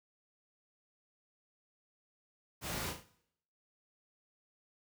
pink noise with echo, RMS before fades -39 dBFS, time 2.61-2.94 s, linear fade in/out 50 ms, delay 36 ms, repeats 3, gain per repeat -6 dB, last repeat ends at 3.048 s, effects noise-tail reverb RT60 0.7 s tail -17 dB re dry + high-pass 60 Hz 12 dB/octave

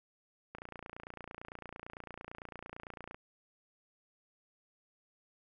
click train, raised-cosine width 0.5 ms, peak -29 dBFS, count 76, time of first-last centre 0.55-3.145 s, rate 28.9 Hz, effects none

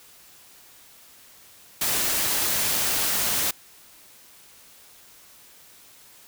white noise, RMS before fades -24 dBFS, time 1.81-3.51 s, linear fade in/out 5 ms, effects white hiss -51 dBFS RMS until 6.27 s

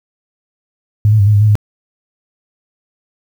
sine tone with pitch steps, 105.1 / 108.7 / 99.7 / 106 / 102.1 / 107.4 / 104.4 Hz, G#2 / A2 / G2 / G#2 / G#2 / A2 / G#2, +21 / -21 / +30 / +36 / -29 / -41 / +10 cents, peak -6 dBFS, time 1.05-1.554 s, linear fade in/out 0 ms, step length 72 ms, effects 7-bit

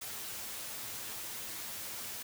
white noise with comb filter, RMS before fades -42 dBFS, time 0.01-2.23 s, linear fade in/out 10 ms, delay 9.2 ms, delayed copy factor +0.5, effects none

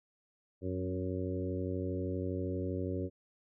harmonic tone with a mistuned harmonic, 92.5 Hz, F#2, in tune, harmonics 1 / 2 / 3 / 4 / 5 / 6, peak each -37 / -42 / -39 / -40 / -42 / -44 dBFS, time 0.61-3.1 s, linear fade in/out 50 ms, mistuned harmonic 2, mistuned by -17 cents, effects none

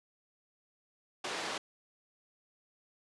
pink band-pass noise, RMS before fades -38 dBFS, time 1.24-1.58 s, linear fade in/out 5 ms, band 420 to 5500 Hz, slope 12 dB/octave, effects resampled to 24000 Hz

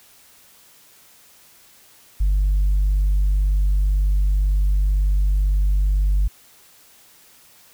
sine tone, 49 Hz, G1, in tune, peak -13 dBFS, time 2.2-6.28 s, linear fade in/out 10 ms, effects tanh soft clip ceiling -13 dBFS + white hiss -51 dBFS RMS until 7.73 s

